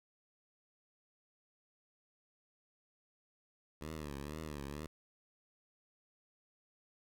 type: tone with vibrato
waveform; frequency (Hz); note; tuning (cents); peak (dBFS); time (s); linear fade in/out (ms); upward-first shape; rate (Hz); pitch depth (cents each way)
10% pulse; 74.2; D2; +18; -34; 3.81-4.87; 5; triangle; 2.1; 140
effects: none